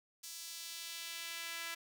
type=tone with high-pass filter sweep; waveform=sawtooth; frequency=333.6 Hz; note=E4; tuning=21 cents sharp; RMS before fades=-45 dBFS; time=0.23-1.75 s; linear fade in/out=10 ms; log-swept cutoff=5600 to 1800 Hz; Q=1.1; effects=none